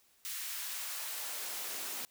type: noise with high-pass filter sweep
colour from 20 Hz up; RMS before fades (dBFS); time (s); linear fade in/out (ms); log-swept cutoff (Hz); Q
white; -40; 0.25-2.05; 0; 2000 to 220; 0.83
effects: white hiss -68 dBFS RMS until 2.1 s